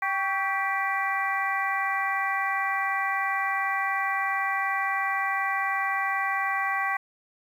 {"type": "harmonic tone with a mistuned harmonic", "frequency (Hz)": 392, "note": "G4", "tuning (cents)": 0, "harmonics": [2, 3, 4, 5, 6], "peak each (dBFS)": [-30, -30, -34, -28, -36], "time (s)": [0.02, 6.97], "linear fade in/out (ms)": 5, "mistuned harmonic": 3, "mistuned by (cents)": -68, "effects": ["9-bit"]}